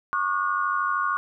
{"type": "tone cluster", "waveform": "sine", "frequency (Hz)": [1102, 1195, 1445], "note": ["C#6", "D6", "F#6"], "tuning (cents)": [-11, 30, -41], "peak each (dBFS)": [-25, -28, -27], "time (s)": [0.13, 1.17], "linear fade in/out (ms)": 0, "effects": []}